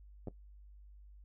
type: clicks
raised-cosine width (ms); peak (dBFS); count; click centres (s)
2; -29; 2; 0.273 / 0.283
effects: noise-tail reverb RT60 0.1 s tail -17 dB re dry + added 50 Hz sine -53 dBFS peak until 1.24 s